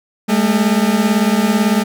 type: beating tone pair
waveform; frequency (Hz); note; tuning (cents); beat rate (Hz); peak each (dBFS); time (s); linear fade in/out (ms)
40% pulse; 203.2 / 221.2; G#3 / A3; -38 / +9; 18; -14; 0.28-1.84; 20
effects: none